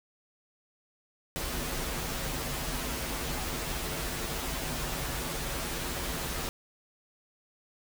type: noise with comb filter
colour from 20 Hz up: pink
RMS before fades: -34 dBFS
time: 1.36-6.49 s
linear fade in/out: 0 ms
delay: 9.9 ms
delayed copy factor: -0.7
effects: none